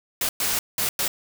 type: noise bursts at uneven times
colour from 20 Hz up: white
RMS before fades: -24 dBFS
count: 4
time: 0.21-0.29 / 0.4-0.59 / 0.78-0.89 / 0.99-1.08 s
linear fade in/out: 2 ms
effects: none